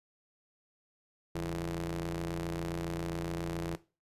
sawtooth ring-modulated tone, 87.31 Hz, F2, in tune, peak -27 dBFS, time 1.35-3.76 s, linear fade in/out 5 ms, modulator 246 Hz, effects noise-tail reverb RT60 0.3 s tail -17 dB re dry + resampled to 32000 Hz

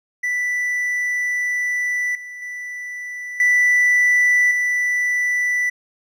triangle tone with level steps, 1975.5 Hz, B6, in tune, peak -17 / -30 / -26 / -10 / -15 dBFS, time 0.23-5.7 s, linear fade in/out 10 ms, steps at 2.15 / 2.42 / 3.4 / 4.51 s, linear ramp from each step 2 ms, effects tanh soft clip ceiling -6 dBFS

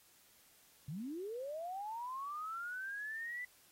sine linear sweep, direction up, 130.2 to 2000 Hz, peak -40 dBFS, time 0.88-3.45 s, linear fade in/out 5 ms, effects white hiss -66 dBFS RMS until 3.71 s + AAC 48 kbps

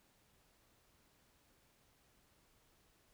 silence, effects pink hiss -72 dBFS RMS until 3.13 s

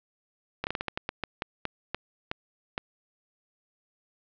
slowing click train, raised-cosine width 0.3 ms, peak -13 dBFS, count 14, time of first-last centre 0.64-2.779 s, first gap 29 ms, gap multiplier 1.26, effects low-pass 4000 Hz 12 dB/octave

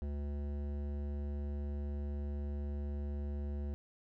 triangle tone with hard clipping, 72 Hz, D2, 34 cents flat, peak -38 dBFS, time 0.02-3.74 s, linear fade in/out 0 ms, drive 18 dB, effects none

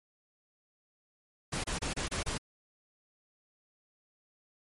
pink noise bursts, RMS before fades -34 dBFS, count 6, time 1.52-2.38 s, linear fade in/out 10 ms, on 120 ms, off 28 ms, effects MP3 48 kbps

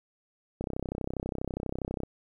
click train, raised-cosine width 2 ms, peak -19 dBFS, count 47, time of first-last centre 0.61-2.034 s, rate 32.3 Hz, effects 10-bit

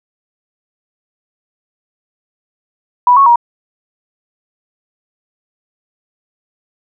sine tone with pitch steps, 983 / 1104 / 948 Hz, B5 / C#6 / A#5, -8 / -7 / +29 cents, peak -4 dBFS, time 3.07-3.358 s, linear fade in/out 2 ms, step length 96 ms, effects none

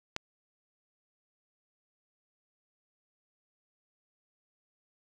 click, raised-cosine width 0.2 ms, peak -15 dBFS, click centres 0.164 s, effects none

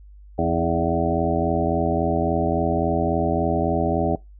harmonic tone with a mistuned harmonic, 83.6 Hz, E2, 25 cents sharp, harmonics 1 / 2 / 3 / 4 / 5 / 7 / 8 / 9, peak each -27 / -27 / -27 / -27 / -27 / -27 / -27 / -27 dBFS, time 0.38-4.16 s, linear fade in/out 10 ms, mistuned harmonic 4, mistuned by -32 cents, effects noise-tail reverb RT60 0.2 s tail -23 dB re dry + added 50 Hz sine -42 dBFS peak until 4.39 s

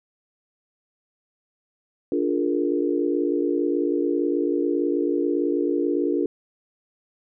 sine chord, Bb dominant seventh, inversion first, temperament just, 291.4 / 349.6 / 419.5 / 466.2 Hz, D4 / F4 / Ab4 / Bb4, -13 / +2 / +17 / 0 cents, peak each -24 / -24 / -28 / -28 dBFS, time 2.12-6.26 s, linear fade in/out 2 ms, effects none

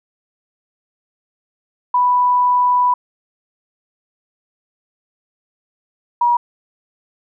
sine tone pair in turn, 988 / 959.3 Hz, B5 / A#5, 0 / +49 cents, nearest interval minor second, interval 51 cents, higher first, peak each -11 dBFS, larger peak neither, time 1.94-2.94 / 6.21-6.37 s, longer first, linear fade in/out 5 ms, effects none

